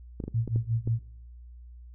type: clicks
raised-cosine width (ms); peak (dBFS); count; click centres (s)
3; -21; 6; 0.202 / 0.239 / 0.28 / 0.477 / 0.56 / 0.875
type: tone with tremolo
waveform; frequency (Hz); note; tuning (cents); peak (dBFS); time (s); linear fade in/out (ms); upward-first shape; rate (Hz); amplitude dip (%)
sine; 114.5; A#2; -31; -22; 0.34-0.99; 5; sine; 5.6; 95
effects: noise-tail reverb RT60 0.9 s tail -23 dB re dry + added 60 Hz sine -44 dBFS peak until 1.94 s